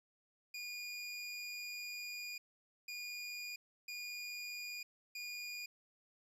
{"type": "tone bursts at uneven times", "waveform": "25% pulse", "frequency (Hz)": 2435, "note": "D#7", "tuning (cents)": -38, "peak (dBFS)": -39, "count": 4, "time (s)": [[0.54, 2.38], [2.88, 3.56], [3.88, 4.83], [5.15, 5.66]], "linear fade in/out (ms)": 5, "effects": ["resampled to 32000 Hz"]}